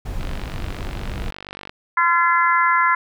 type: noise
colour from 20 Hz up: brown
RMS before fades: -27 dBFS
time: 0.05-1.31 s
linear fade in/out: 10 ms
type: click train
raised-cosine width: 0.3 ms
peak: -17 dBFS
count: 73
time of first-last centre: 0.21-1.695 s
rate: 48.5 Hz
type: harmonic tone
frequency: 341.9 Hz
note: F4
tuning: 37 cents flat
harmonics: 3 / 4 / 5 / 6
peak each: -17 / -19 / -21 / -23 dBFS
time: 1.97-2.95 s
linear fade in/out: 5 ms
effects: none